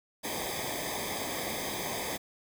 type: noise with comb filter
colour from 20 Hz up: pink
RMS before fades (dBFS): -35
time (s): 0.23-2.18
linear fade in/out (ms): 20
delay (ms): 0.71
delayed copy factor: -0.95
effects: none